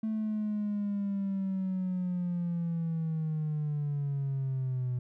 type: linear sweep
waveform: triangle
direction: down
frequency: 220 to 123.7 Hz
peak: -26 dBFS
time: 0.03-4.99 s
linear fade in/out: 5 ms
effects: tanh soft clip ceiling -25 dBFS